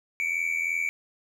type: tone pair together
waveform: triangle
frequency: 2250 / 2333 Hz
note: C#7 / D7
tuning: +25 / -12 cents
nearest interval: minor second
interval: 63 cents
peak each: -26 / -27 dBFS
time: 0.2-0.89 s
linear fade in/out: 0 ms
effects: none